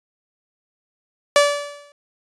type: tone with exponential decay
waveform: sawtooth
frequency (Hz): 578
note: D5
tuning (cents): -28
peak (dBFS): -5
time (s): 1.36-1.92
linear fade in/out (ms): 1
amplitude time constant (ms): 120
effects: resampled to 22050 Hz

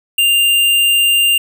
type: tone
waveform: square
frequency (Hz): 2794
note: F7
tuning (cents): 0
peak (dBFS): -10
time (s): 0.18-1.38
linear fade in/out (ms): 5
effects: 8-bit

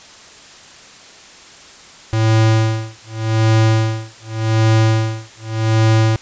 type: tone with tremolo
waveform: square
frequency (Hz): 110.9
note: A2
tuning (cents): +14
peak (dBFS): -10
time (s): 2.13-6.16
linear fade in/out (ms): 0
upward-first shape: sine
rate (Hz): 0.86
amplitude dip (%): 100
effects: white hiss -40 dBFS RMS until 6.21 s + resampled to 16000 Hz

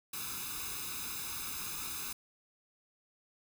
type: noise with comb filter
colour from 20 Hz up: white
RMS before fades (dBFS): -40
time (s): 0.13-2.13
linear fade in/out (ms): 5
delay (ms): 0.79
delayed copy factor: +0.9
effects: none

